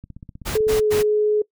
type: click train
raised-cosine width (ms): 5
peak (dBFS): -25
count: 13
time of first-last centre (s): 0.04-0.795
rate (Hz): 15.9
type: noise bursts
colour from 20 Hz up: pink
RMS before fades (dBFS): -27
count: 3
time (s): 0.45-1.032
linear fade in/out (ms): 20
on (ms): 130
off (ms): 96
type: tone with pitch glide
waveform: sine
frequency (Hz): 433.3 to 422.7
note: A4 to G#4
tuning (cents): -27 to +31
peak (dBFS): -15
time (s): 0.55-1.42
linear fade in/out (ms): 5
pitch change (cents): -42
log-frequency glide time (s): 0.76-0.91
effects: noise-tail reverb RT60 0.1 s tail -22 dB re dry